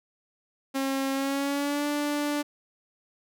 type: tone with pitch glide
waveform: sawtooth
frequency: 270 to 292.7 Hz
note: C#4 to D4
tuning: -45 to -6 cents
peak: -22 dBFS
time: 0.74-2.43 s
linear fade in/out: 20 ms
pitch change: +139 cents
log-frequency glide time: 1.12-1.87 s
effects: none